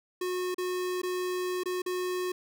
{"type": "tone with dropouts", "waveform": "square", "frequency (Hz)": 363.7, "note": "F#4", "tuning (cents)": -30, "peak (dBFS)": -30, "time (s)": [0.21, 2.32], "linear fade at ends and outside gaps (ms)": 5, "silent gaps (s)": [[0.545, 0.581], [1.018, 1.032], [1.635, 1.657], [1.82, 1.861]], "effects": []}